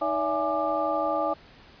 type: tone cluster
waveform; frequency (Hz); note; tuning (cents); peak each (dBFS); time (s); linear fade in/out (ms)
sine; 313.7 / 572 / 664 / 835 / 1190; D#4 / D5 / E5 / G#5 / D6; +14 / -46 / +12 / +9 / +22; -33 / -29 / -29 / -30 / -30; 0.01-1.34; 10
effects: pink hiss -52 dBFS RMS until 1.8 s + resampled to 11025 Hz